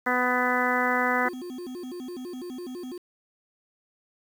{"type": "harmonic tone", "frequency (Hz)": 249.3, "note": "B3", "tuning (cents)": 16, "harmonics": [1, 2, 3, 4, 5, 6, 7, 8], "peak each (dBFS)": [-30, -30, -30, -30, -30, -30, -30, -30], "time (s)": [0.06, 1.29], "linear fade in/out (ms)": 10}
{"type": "tone with vibrato", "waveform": "triangle", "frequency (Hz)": 300, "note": "D4", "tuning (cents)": 37, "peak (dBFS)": -32, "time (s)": [1.25, 2.98], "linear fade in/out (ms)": 5, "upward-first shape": "square", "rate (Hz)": 6, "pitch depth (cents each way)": 290}
{"effects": ["8-bit"]}